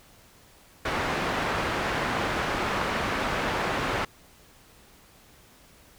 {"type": "low-pass noise", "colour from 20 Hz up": "white", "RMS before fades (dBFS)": -28, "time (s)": [0.85, 4.05], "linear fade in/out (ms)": 5, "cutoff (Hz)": 1600, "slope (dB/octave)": 12, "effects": ["pink hiss -55 dBFS RMS until 5.98 s"]}